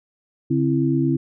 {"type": "tone cluster", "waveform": "sine", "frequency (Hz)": [141.4, 263.3, 332.1], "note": ["C#3", "C4", "E4"], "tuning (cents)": [35, 11, 13], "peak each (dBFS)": -21, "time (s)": [0.5, 1.17], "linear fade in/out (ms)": 10, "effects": []}